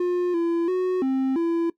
triangle tone with pitch steps, 355.9 / 337.6 / 367.8 / 264.7 / 335.6 Hz, F4 / E4 / F#4 / C4 / E4, +33 / +41 / -10 / +20 / +31 cents, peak -18 dBFS, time 0-1.7 s, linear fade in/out 5 ms, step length 340 ms, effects noise-tail reverb RT60 0.1 s tail -19 dB re dry

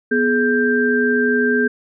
sine tone cluster, 245.8 / 421.3 / 1577 Hz, B3 / G#4 / G6, -8 / +25 / +10 cents, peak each -18 dBFS, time 0.11-1.68 s, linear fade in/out 10 ms, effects none

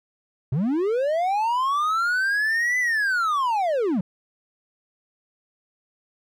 triangle linear two-way sweep, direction up then down, 116.54 to 2019 to 164.3 Hz, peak -18 dBFS, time 0.52-4.01 s, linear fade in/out 5 ms, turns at 2.79 s, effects none

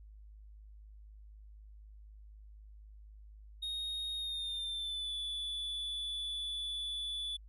triangle tone with pitch glide, 3729 to 3459 Hz, A#7 to A7, 0 to -30 cents, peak -35 dBFS, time 3.62-7.37 s, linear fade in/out 10 ms, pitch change -130 cents, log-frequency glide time 4.16-5.14 s, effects added 52 Hz sine -51 dBFS peak until 7.48 s + resampled to 32000 Hz

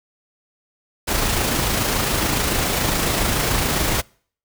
pink noise with amplitude modulation, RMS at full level -19 dBFS, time 1.07-4.02 s, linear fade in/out 20 ms, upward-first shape sine, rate 27.1 Hz, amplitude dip 30%, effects noise-tail reverb RT60 0.5 s tail -26 dB re dry

